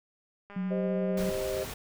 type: click train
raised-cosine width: 0.5 ms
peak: -33 dBFS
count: 164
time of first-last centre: 0.5-1.307 s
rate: 202 Hz
type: tone with vibrato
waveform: sine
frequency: 186.1 Hz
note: F#3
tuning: 10 cents sharp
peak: -29 dBFS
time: 0.56-1.3 s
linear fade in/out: 5 ms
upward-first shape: triangle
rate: 12 Hz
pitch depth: 17 cents each way
type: chord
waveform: sine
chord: C minor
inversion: second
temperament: equal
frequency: 392 / 523.3 / 622.3 Hz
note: G4 / C5 / Eb5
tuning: 0 / 0 / 0 cents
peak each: -34 dBFS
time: 0.7-1.65 s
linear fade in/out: 20 ms
type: noise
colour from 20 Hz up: pink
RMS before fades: -39 dBFS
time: 1.17-1.74 s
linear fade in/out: 5 ms
effects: none